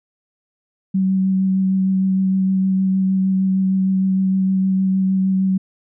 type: tone with vibrato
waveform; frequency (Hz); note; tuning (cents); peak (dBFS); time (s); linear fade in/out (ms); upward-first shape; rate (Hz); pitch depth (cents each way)
sine; 190; F#3; +46; -14; 0.94-5.58; 10; sine; 6.5; 12
effects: none